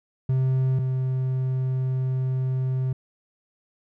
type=tone pair in turn; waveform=triangle; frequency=130.81 / 129.98 Hz; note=C3 / C3; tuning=0 / -11 cents; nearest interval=unison; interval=11 cents; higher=first; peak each=-17 / -20 dBFS; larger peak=first; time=0.29-0.79 / 0.79-2.93 s; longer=second; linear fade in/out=5 ms; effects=none